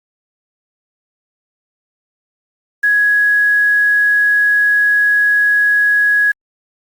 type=tone with quantisation; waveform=sine; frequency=1670 Hz; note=G#6; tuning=9 cents sharp; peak=-9 dBFS; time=2.83-6.32 s; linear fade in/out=10 ms; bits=6; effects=Opus 48 kbps